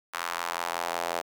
sawtooth tone with high-pass filter sweep, 85.5 Hz, F2, 36 cents flat, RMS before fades -32 dBFS, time 0.13-1.22 s, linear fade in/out 20 ms, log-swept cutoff 1200 to 640 Hz, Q 1.8, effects none

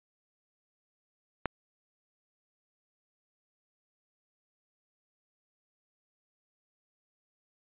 click, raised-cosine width 0.5 ms, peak -13 dBFS, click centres 1.457 s, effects resampled to 8000 Hz

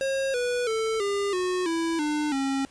square tone with pitch steps, 540 / 489.5 / 443.7 / 402.2 / 364.6 / 330.5 / 299.6 / 271.6 Hz, C#5 / B4 / A4 / G4 / F#4 / E4 / D4 / C#4, -45 / -15 / +14 / +44 / -25 / +5 / +35 / -35 cents, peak -25 dBFS, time 0.01-2.65 s, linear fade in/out 0 ms, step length 330 ms, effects pink hiss -54 dBFS RMS until 2.7 s + resampled to 22050 Hz

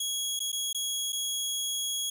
20% pulse tone with dropouts, 3322 Hz, G#7, in tune, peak -24 dBFS, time 0-2.1 s, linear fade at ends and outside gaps 5 ms, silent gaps 0.393-0.402 / 0.519-0.527 / 0.73-0.746 / 1.123-1.128 s, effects none

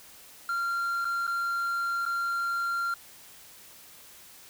triangle tone with dropouts, 1383 Hz, F6, 17 cents flat, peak -25 dBFS, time 0.49-2.94 s, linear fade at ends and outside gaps 2 ms, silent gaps 1.046-1.052 / 1.268-1.276 / 2.053-2.062 s, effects white hiss -51 dBFS RMS until 4.49 s

